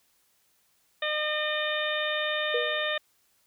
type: harmonic tone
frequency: 607 Hz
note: D#5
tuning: 43 cents flat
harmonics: 1 / 2 / 3 / 4 / 5 / 6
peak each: -31 / -36 / -31 / -37 / -37 / -33 dBFS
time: 1.02-2.98 s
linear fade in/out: 5 ms
type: tone with exponential decay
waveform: sine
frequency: 482.4 Hz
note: B4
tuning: 41 cents flat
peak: -23 dBFS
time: 2.54-2.92 s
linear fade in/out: 5 ms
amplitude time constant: 82 ms
effects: white hiss -68 dBFS RMS until 3.46 s